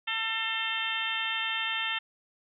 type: harmonic tone with a mistuned harmonic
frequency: 447.9 Hz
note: A4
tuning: 31 cents sharp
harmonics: 2 / 3 / 4 / 5 / 6 / 7 / 8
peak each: -40 / -38 / -35 / -38 / -34 / -34 / -38 dBFS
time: 0.07-1.99 s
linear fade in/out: 10 ms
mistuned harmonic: 5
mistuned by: -77 cents
effects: none